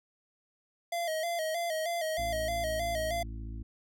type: tone with vibrato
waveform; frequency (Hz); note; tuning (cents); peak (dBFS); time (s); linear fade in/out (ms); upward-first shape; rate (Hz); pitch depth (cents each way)
square; 658; E5; -3; -31; 0.92-3.23; 5; square; 3.2; 72
type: harmonic tone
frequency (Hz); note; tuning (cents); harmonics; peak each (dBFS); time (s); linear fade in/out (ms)
55; A1; 0; 1 / 2 / 4 / 5 / 6; -38 / -44 / -50 / -52 / -54; 2.18-3.63; 5
effects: none